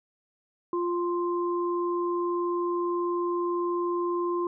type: tone pair together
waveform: sine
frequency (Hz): 349.2 / 1046.4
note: F4 / C6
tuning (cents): 0 / 0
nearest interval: octave + perfect fifth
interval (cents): 1900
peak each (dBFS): -26 / -31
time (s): 0.73-4.47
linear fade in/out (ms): 2
effects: none